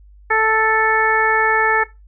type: harmonic tone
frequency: 440 Hz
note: A4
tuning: in tune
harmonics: 1 / 2 / 3 / 4 / 5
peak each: -20 / -19 / -20 / -17 / -22 dBFS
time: 0.3-1.84 s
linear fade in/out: 10 ms
effects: noise-tail reverb RT60 0.2 s tail -17 dB re dry + added 50 Hz sine -42 dBFS peak until 2.07 s